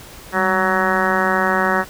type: harmonic tone with a mistuned harmonic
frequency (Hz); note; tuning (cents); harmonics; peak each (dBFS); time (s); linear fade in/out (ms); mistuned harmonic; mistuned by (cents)
187.1; F#3; +20; 1 / 2 / 3 / 4 / 5 / 6 / 7 / 8 / 9 / 10; -24 / -24 / -24 / -24 / -24 / -24 / -24 / -24 / -24 / -24; 0.32-1.85; 50; 1; +78
effects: pink hiss -39 dBFS RMS until 1.89 s